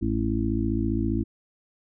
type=harmonic tone; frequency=55 Hz; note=A1; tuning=in tune; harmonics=1 / 2 / 4 / 5 / 6; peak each=-29 / -29 / -29 / -29 / -29 dBFS; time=0.01-1.24 s; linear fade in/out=20 ms; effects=none